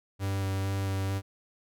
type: tone with vibrato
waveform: 45% pulse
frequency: 97.2 Hz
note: G2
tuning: 14 cents flat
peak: -28 dBFS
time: 0.19-1.22 s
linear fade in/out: 50 ms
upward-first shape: square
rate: 2.2 Hz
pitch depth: 9 cents each way
effects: none